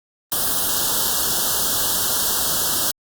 white band-stop noise, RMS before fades -20 dBFS, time 0.32-2.91 s, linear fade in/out 0 ms, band 1700 to 2900 Hz, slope 96 dB/octave, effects Opus 32 kbps

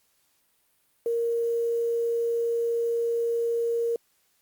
sine tone with quantisation, 466.2 Hz, A#4, in tune, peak -23 dBFS, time 1.06-3.96 s, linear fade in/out 2 ms, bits 8, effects white hiss -68 dBFS RMS until 4.41 s + Opus 48 kbps

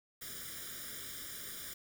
white noise with comb filter, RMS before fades -45 dBFS, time 0.21-1.74 s, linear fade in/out 10 ms, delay 0.57 ms, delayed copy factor +1, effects none

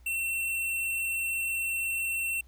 square tone, 2707 Hz, E7, 45 cents sharp, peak -29 dBFS, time 0.06-2.41 s, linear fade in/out 5 ms, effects added 60 Hz sine -52 dBFS peak until 2.47 s + pink hiss -67 dBFS RMS until 2.47 s

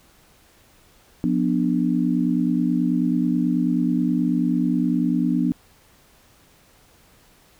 sine chord, B diminished, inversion second, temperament just, 177.8 / 246.9 / 296.3 Hz, F3 / B3 / D4, +31 / 0 / +15 cents, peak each -23 / -21 / -23 dBFS, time 1.24-5.52 s, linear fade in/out 0 ms, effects pink hiss -55 dBFS RMS until 7.59 s

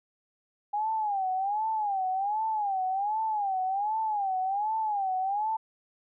sine tone with vibrato, 812 Hz, G#5, 39 cents flat, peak -26 dBFS, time 0.73-5.57 s, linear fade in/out 10 ms, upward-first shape sine, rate 1.3 Hz, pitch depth 150 cents each way, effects none

